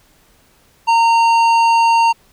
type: tone with tanh clipping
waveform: sine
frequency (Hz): 920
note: A#5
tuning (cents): -23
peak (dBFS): -11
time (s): 0.87-2.13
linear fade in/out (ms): 20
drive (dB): 12
effects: pink hiss -53 dBFS RMS until 2.32 s